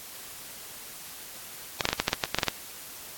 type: clicks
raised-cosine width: 0.2 ms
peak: -6 dBFS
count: 12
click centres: 1.808 / 1.854 / 1.889 / 1.93 / 2 / 2.081 / 2.131 / 2.238 / 2.346 / 2.386 / 2.432 / 2.483 s
effects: white hiss -43 dBFS RMS until 3.17 s + AAC 64 kbps